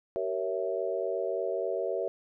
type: chord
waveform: sine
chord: G diminished seventh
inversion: none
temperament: equal with one note detuned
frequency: 382.6 / 466.2 / 554.4 / 659.3 Hz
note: G4 / Bb4 / Db5 / Fb5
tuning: -42 / 0 / 0 / 0 cents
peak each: -34 dBFS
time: 0.16-2.08 s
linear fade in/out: 0 ms
effects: none